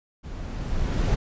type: noise with level ramp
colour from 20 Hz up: brown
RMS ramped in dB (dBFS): -36 to -20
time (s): 0.23-1.16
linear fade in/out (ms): 20
effects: resampled to 16000 Hz